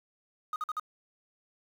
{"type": "tone bursts", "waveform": "triangle", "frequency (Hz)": 1244.5, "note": "D#6", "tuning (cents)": 0, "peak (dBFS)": -28, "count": 4, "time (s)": [0.53, 0.797], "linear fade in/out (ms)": 2, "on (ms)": 30, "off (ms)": 49, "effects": ["tanh soft clip ceiling -24 dBFS", "9-bit"]}